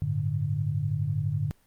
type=chord; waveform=sine; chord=G suspended second; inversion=none; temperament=equal; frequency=98 / 110 / 146.83 Hz; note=G2 / A2 / D3; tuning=0 / 0 / 0 cents; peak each=-31 / -30 / -28 dBFS; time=0.02-1.51 s; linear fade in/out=0 ms; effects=pink hiss -65 dBFS RMS until 1.66 s + Opus 32 kbps